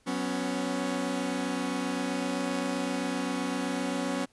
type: chord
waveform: sawtooth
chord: F# suspended fourth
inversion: none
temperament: equal with one note detuned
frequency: 185 / 249.5 / 277.2 Hz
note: F#3 / B3 / C#4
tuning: 0 / +18 / 0 cents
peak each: -32 / -29 / -28 dBFS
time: 0.06-4.26 s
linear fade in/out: 20 ms
effects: pink hiss -66 dBFS RMS until 4.32 s + resampled to 24000 Hz